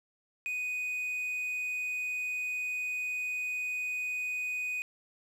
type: tone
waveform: triangle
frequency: 2489 Hz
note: D#7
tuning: in tune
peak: -30 dBFS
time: 0.46-4.82 s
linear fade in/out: 0 ms
effects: 10-bit